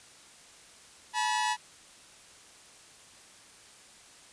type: tone pair together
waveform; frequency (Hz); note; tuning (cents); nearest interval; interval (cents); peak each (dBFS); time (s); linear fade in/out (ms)
sawtooth; 861 / 969.5; A5 / B5; -38 / -32; major second; 206; -26; 1.13-1.57; 50
effects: white hiss -54 dBFS RMS until 4.32 s + resampled to 22050 Hz